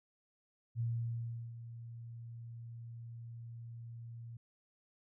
sine tone with ADSR envelope, 116.54 Hz, A#2, in tune, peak -32 dBFS, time 0.75-4.37 s, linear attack 50 ms, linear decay 730 ms, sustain -13 dB, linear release 4 ms, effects none

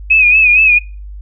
sine tone with vibrato, 2522 Hz, D#7, 23 cents sharp, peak -5 dBFS, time 0.1-0.79 s, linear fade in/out 10 ms, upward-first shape sine, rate 4.3 Hz, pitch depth 73 cents each way, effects noise-tail reverb RT60 0.3 s tail -22 dB re dry + added 50 Hz sine -26 dBFS peak until 1.21 s

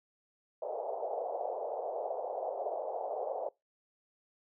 white band-pass noise, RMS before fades -37 dBFS, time 0.62-3.49 s, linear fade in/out 5 ms, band 460 to 760 Hz, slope 48 dB/octave, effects noise-tail reverb RT60 0.2 s tail -23 dB re dry

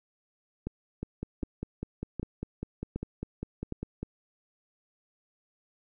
two click trains, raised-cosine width 3 ms, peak -21 / -20 dBFS, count 16 / 5, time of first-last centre 1.03-4.03 / 0.67-3.723 s, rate 5 / 1.31 Hz, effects none

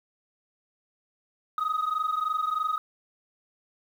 sine tone pair together, 1244.5 / 1267.7 Hz, D#6 / D#6, 0 / +32 cents, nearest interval unison, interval 32 cents, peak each -26 dBFS, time 1.58-2.78 s, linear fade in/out 2 ms, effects tanh soft clip ceiling -22 dBFS + 9-bit

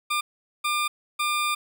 20% pulse tone bursts at uneven times, 1200 Hz, D6, 37 cents sharp, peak -18 dBFS, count 3, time 0.1-0.21 / 0.64-0.88 / 1.19-1.55 s, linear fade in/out 10 ms, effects none

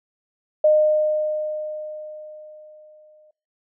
sine tone with exponential decay, 612 Hz, D#5, 29 cents flat, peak -11 dBFS, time 0.64-3.31 s, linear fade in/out 5 ms, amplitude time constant 580 ms, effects noise-tail reverb RT60 0.4 s tail -24 dB re dry

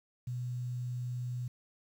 sine tone, 123.47 Hz, B2, in tune, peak -34 dBFS, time 0.27-1.48 s, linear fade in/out 5 ms, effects 10-bit

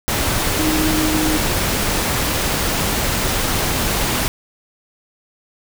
sine tone in noise, 311.1 Hz, D#4, in tune, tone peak -18 dBFS, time 0.59-1.37 s, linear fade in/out 0 ms, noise pink, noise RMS -19 dBFS, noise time 0.08-4.28 s, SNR -2 dB, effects none

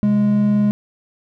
triangle tone pair together, 129.66 / 207.7 Hz, C3 / G#3, -15 / 0 cents, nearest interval minor sixth, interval 815 cents, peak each -22 / -11 dBFS, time 0.03-0.71 s, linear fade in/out 0 ms, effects none

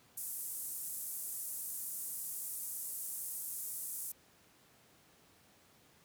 pink band-pass noise, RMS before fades -42 dBFS, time 0.17-4.12 s, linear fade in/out 5 ms, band 9000 to 15000 Hz, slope 24 dB/octave, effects pink hiss -65 dBFS RMS until 6.04 s + high-pass 100 Hz 12 dB/octave

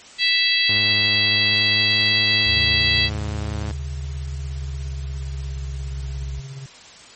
harmonic tone, 659.3 Hz, E5, in tune, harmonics 3 / 4 / 5 / 6 / 7, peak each -22 / -22 / -22 / -22 / -22 dBFS, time 0.18-3.1 s, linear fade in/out 50 ms
sawtooth tone with pitch glide, 103.83 to 105.28 Hz, G#2 to G#2, 0 to +24 cents, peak -23 dBFS, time 0.69-3.72 s, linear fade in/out 5 ms, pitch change +24 cents, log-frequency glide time 1.31-2.02 s
sine linear sweep, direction down, 77.78 to 64.7 Hz, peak -26 dBFS, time 2.46-6.4 s, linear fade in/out 10 ms
triangle tone with tremolo, 134.9 Hz, C#3, 47 cents flat, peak -28 dBFS, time 2.56-6.66 s, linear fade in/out 0 ms, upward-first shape sine, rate 17 Hz, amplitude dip 45%
effects white hiss -43 dBFS RMS until 7.15 s + MP3 32 kbps

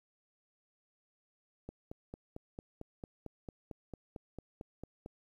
click train, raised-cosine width 2 ms, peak -30 dBFS, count 16, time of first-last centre 1.69-5.061 s, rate 4.45 Hz, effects 11-bit

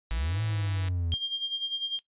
triangle linear two-way sweep, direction up then down, 46.73 to 110.1 to 81.8 Hz, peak -25 dBFS, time 0.11-1.14 s, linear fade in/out 0 ms, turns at 0.42 s
click train, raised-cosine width 0.2 ms, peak -23 dBFS, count 128, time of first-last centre 0.11-0.884 s, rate 164 Hz
sine tone with tremolo, 3203 Hz, G7, 37 cents sharp, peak -24 dBFS, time 1.12-1.99 s, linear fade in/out 0 ms, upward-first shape sine, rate 10 Hz, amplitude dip 70%
effects noise-tail reverb RT60 0.1 s tail -17 dB re dry + resampled to 8000 Hz

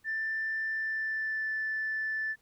sine tone with pitch glide, 1774 to 1755.7 Hz, A6 to A6, +14 to -4 cents, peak -29 dBFS, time 0.04-2.36 s, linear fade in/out 50 ms, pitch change -18 cents, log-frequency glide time 0.69-1.51 s, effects tanh soft clip ceiling -25 dBFS + pink hiss -69 dBFS RMS until 2.41 s

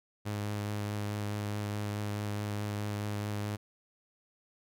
sawtooth tone with vibrato, 103.83 Hz, G#2, in tune, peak -29 dBFS, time 0.25-3.57 s, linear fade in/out 20 ms, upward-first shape triangle, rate 4.7 Hz, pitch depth 15 cents each way, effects none

